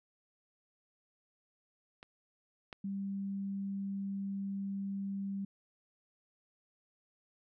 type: clicks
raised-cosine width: 0.3 ms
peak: -33 / -27 dBFS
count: 2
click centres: 2.029 / 2.728 s
type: tone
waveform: sine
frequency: 196.9 Hz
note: G3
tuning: 8 cents sharp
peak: -35 dBFS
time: 2.84-5.45 s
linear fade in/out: 5 ms
effects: none